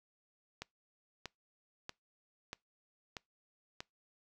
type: click train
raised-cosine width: 0.2 ms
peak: -24 dBFS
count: 6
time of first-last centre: 0.62-3.805 s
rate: 1.57 Hz
effects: noise-tail reverb RT60 0.2 s tail -25 dB re dry